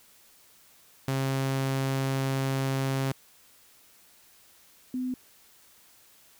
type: tone pair in turn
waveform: sawtooth / sine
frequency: 134.5 / 253.9 Hz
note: C3 / B3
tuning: +48 / +48 cents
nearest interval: major seventh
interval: 1100 cents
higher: second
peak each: -22 / -28 dBFS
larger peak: first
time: 1.08-3.12 / 4.94-5.14 s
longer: first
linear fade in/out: 2 ms
effects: white hiss -58 dBFS RMS until 6.39 s